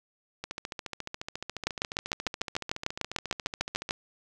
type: two click trains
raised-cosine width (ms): 0.2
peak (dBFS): -18 / -10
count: 50 / 16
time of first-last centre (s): 0.44-3.891 / 1.67-3.909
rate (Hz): 14.2 / 6.7
effects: none